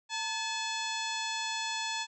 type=harmonic tone with a mistuned harmonic; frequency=860 Hz; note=A5; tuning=40 cents flat; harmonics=1 / 2 / 3 / 4 / 5 / 6 / 7 / 8 / 9; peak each=-37 / -40 / -40 / -39 / -41 / -46 / -46 / -45 / -46 dBFS; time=0.09-2.07 s; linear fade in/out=50 ms; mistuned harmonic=1; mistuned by=+82 cents; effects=none